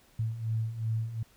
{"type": "beating tone pair", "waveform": "sine", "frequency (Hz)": [110, 112.7], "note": ["A2", "A2"], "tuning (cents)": [0, 42], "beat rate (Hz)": 2.7, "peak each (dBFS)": [-35, -30], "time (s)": [0.19, 1.23], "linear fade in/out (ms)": 5, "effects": ["pink hiss -62 dBFS RMS until 1.36 s"]}